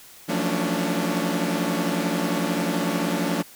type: tone cluster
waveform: sawtooth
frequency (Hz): 170.8 / 182 / 223.5 / 279.8 / 295.5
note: F3 / F#3 / A3 / C#4 / D4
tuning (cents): -38 / -28 / +27 / +16 / +11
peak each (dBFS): -25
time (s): 0.28-3.43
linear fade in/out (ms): 20
effects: white hiss -47 dBFS RMS until 3.55 s